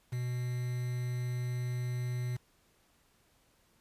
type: tone with quantisation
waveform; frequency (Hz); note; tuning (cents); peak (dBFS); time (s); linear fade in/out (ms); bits
triangle; 123.47; B2; 0; -30; 0.12-2.37; 10; 8
effects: pink hiss -69 dBFS RMS until 3.8 s + resampled to 32000 Hz